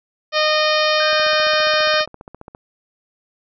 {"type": "harmonic tone", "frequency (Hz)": 614, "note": "D#5", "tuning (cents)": -23, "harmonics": [1, 2, 3, 4, 5, 6, 7, 8, 9], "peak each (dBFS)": [-18, -21, -23, -24, -25, -26, -26, -27, -28], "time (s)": [0.32, 2.06], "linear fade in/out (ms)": 50}
{"type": "tone with pitch glide", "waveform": "sine", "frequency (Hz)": [1568, 1553.6], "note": ["G6", "G6"], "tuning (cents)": [0, -16], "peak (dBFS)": -24, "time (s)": [1, 2], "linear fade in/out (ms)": 2, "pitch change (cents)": -16, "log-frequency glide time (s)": [1.14, 1.28]}
{"type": "click train", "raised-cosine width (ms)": 1, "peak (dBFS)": -22, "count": 22, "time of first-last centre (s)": [1.13, 2.549], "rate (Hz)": 14.8}
{"effects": []}